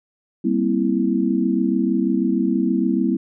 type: chord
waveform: sine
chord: C dominant seventh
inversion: second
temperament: equal with one note detuned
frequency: 196 / 235.2 / 261.6 / 329.6 Hz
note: G3 / Bb3 / C4 / E4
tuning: 0 / +16 / 0 / 0 cents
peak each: -22 dBFS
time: 0.44-3.17 s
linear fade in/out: 10 ms
effects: none